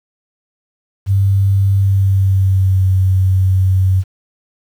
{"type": "tone with pitch glide", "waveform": "sine", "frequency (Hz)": [98, 94.17], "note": ["G2", "F#2"], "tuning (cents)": [0, 31], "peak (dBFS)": -9, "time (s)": [1.06, 4.04], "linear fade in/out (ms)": 50, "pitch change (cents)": -69, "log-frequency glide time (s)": [1.81, 2.86], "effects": ["7-bit"]}